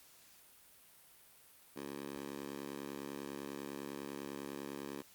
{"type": "tone with high-pass filter", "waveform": "10% pulse", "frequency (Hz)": 70, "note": "C#2", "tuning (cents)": 18, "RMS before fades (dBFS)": -45, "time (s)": [1.76, 5.02], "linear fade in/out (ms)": 5, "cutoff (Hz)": 280, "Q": 1.3, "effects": ["white hiss -62 dBFS RMS until 5.14 s", "Opus 48 kbps"]}